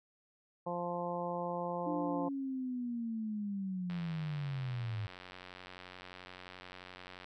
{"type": "harmonic tone", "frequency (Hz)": 174.61, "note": "F3", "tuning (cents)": 0, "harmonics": [1, 2, 3, 4, 5, 6], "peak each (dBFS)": [-42, -45, -39, -43, -41, -44], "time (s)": [0.66, 2.29], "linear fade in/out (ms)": 10}
{"type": "linear sweep", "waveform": "sine", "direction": "down", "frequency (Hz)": [305.5, 102.8], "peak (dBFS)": -35, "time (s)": [1.86, 5.07], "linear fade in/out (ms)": 10}
{"type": "click train", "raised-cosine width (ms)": 0.3, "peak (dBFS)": -32, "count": 307, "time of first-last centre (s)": [3.9, 7.244], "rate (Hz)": 91.5}
{"effects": []}